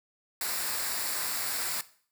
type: noise with comb filter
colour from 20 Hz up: white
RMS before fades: -32 dBFS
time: 0.41-1.81 s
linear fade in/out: 2 ms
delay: 0.32 ms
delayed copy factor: -0.55
effects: noise-tail reverb RT60 0.5 s tail -17 dB re dry